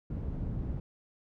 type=low-pass noise; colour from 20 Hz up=white; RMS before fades=-35 dBFS; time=0.1-0.8 s; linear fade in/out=5 ms; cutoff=130 Hz; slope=12 dB/octave; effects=none